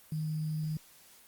sine tone with sample-and-hold, 155.56 Hz, D#3, in tune, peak -31 dBFS, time 0.12-0.77 s, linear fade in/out 2 ms, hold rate 4900 Hz, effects white hiss -58 dBFS RMS until 1.27 s + Opus 32 kbps

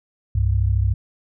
sine tone pair together, 65.5 / 99.02 Hz, C2 / G2, +2 / +18 cents, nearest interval perfect fifth, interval 716 cents, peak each -19 / -18 dBFS, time 0.35-0.94 s, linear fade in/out 5 ms, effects none

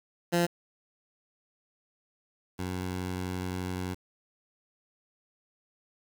15% pulse tone pair in turn, 172.7 / 91.67 Hz, F3 / F#2, -19 / -16 cents, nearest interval major seventh, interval 1097 cents, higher first, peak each -17 / -26 dBFS, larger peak first, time 0.32-0.47 / 2.58-3.95 s, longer second, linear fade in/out 20 ms, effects 8-bit

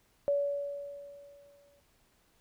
sine tone with exponential decay, 569 Hz, C#5, 45 cents sharp, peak -24 dBFS, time 0.28-1.8 s, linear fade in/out 0 ms, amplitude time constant 330 ms, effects pink hiss -69 dBFS RMS until 2.4 s

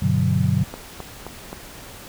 sine chord, G major seventh, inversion none, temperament equal, 98 / 123.47 / 146.83 / 185 Hz, G2 / B2 / D3 / F#3, 0 / 0 / 0 / 0 cents, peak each -22 dBFS, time 0.02-0.64 s, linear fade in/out 5 ms
click train, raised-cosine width 1 ms, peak -17 dBFS, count 4, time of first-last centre 0.74-1.529 s, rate 3.8 Hz
effects pink hiss -40 dBFS RMS until 2.08 s

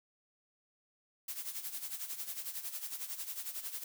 blue noise with tremolo, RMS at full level -39 dBFS, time 1.28-3.84 s, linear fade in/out 5 ms, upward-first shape sine, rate 11 Hz, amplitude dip 70%, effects none

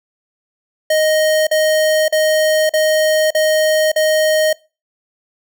square tone bursts, 622.3 Hz, D#5, in tune, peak -12 dBFS, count 6, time 0.9-4.53 s, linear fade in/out 5 ms, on 570 ms, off 42 ms, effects noise-tail reverb RT60 0.3 s tail -23 dB re dry

